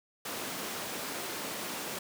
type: high-pass noise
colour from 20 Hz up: pink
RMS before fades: -38 dBFS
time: 0.25-1.99 s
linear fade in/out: 5 ms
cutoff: 250 Hz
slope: 12 dB/octave
effects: none